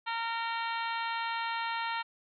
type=harmonic tone with a mistuned harmonic; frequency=459.9 Hz; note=A#4; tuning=23 cents flat; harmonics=2 / 3 / 4 / 5 / 6 / 7 / 8 / 9; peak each=-34 / -38 / -40 / -42 / -44 / -45 / -46 / -47 dBFS; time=0.06-2.03 s; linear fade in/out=20 ms; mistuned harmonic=7; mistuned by=-32 cents; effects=none